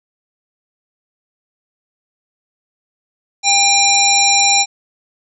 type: harmonic tone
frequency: 799 Hz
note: G5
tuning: 33 cents sharp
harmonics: 1 / 3 / 5 / 7 / 9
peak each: -16 / -16 / -16 / -16 / -16 dBFS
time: 3.43-4.66 s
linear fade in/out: 50 ms
effects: none